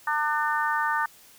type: harmonic tone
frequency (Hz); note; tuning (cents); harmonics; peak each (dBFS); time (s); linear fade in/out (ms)
300; D4; +37; 3 / 4 / 5 / 6; -27 / -28 / -29 / -30; 0.07-1.06; 5
effects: white hiss -53 dBFS RMS until 1.38 s